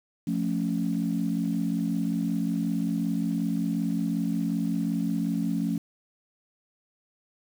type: chord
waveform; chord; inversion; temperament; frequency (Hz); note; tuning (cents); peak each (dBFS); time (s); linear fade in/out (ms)
sine; F augmented; none; equal; 174.61 / 220 / 277.2; F3 / A3 / C#4; 0 / 0 / 0; -28 / -28 / -29; 0.27-5.78; 5
effects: tanh soft clip ceiling -16 dBFS + 8-bit